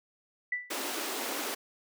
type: tone with exponential decay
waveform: sine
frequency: 1975.5 Hz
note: B6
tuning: in tune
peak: -26 dBFS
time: 0.52-0.77 s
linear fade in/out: 5 ms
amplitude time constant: 54 ms
type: high-pass noise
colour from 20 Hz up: pink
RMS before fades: -35 dBFS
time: 0.7-1.55 s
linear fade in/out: 10 ms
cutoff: 260 Hz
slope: 48 dB/octave
effects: none